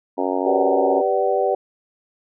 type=harmonic tone; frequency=92.5 Hz; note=F#2; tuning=in tune; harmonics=3 / 4 / 5 / 6 / 7 / 8 / 9 / 10; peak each=-25 / -26 / -27 / -28 / -28 / -29 / -30 / -30 dBFS; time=0.17-1.02 s; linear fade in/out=20 ms
type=chord; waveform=sine; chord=G major seventh; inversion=none; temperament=equal with one note detuned; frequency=392 / 493.9 / 587.3 / 756.8 Hz; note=G4 / B4 / D5 / F#5; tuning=0 / 0 / 0 / +39 cents; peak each=-22 dBFS; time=0.46-1.55 s; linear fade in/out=5 ms
effects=none